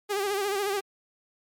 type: tone with vibrato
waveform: sawtooth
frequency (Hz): 400.7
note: G4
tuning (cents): +38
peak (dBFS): -22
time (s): 0.09-0.81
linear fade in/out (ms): 20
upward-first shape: sine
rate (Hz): 14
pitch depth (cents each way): 71
effects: MP3 96 kbps